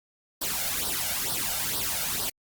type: noise with flanger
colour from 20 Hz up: white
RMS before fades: -29 dBFS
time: 0.41-2.3 s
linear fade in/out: 10 ms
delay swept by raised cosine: 0.21 to 1.41 ms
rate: 2.2 Hz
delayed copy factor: +0.75
effects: Opus 48 kbps